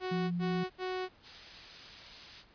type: tone bursts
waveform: sawtooth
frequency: 370 Hz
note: F#4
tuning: in tune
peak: -30 dBFS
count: 3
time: 0-1.09 s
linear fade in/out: 50 ms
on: 310 ms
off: 80 ms
type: tone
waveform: sine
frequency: 174.61 Hz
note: F3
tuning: in tune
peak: -31 dBFS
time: 0.11-0.64 s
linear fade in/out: 10 ms
type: noise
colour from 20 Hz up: blue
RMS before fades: -42 dBFS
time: 1.22-2.45 s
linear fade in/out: 50 ms
effects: pink hiss -62 dBFS RMS until 2.54 s + resampled to 11025 Hz